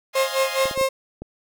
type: chord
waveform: 10% pulse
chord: F minor seventh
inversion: third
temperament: equal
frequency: 622.3 / 698.5 / 830.6 / 1046.5 Hz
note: Eb5 / F5 / Ab5 / C6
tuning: 0 / 0 / 0 / 0 cents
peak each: -25 dBFS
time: 0.13-0.77 s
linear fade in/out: 50 ms
type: tone with tremolo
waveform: 35% pulse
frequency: 533 Hz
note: C5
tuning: 32 cents sharp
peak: -15 dBFS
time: 0.15-0.89 s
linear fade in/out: 5 ms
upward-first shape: sine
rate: 4.8 Hz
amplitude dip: 95%
type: clicks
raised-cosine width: 2 ms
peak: -20 dBFS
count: 5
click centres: 0.656 / 0.712 / 0.776 / 0.812 / 1.22 s
effects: none